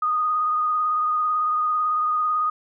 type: tone with vibrato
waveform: sine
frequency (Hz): 1237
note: D#6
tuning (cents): -10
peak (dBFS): -19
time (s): 0.02-2.5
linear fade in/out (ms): 5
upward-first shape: sine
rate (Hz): 18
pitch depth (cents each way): 24
effects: none